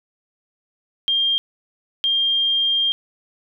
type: tone bursts at uneven times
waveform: sine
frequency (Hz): 3203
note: G7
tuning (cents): +37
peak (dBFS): -16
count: 2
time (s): 1.08-1.38 / 2.04-2.92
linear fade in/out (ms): 0
effects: none